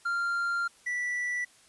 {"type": "tone pair in turn", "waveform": "triangle", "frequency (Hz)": [1390, 1962.1], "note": ["F6", "B6"], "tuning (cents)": [-9, -12], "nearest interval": "tritone", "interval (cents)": 597, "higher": "second", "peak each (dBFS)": [-25, -27], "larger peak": "first", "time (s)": [[0.05, 0.68], [0.86, 1.45]], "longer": "first", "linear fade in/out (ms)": 10, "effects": ["white hiss -59 dBFS RMS until 1.68 s", "resampled to 24000 Hz"]}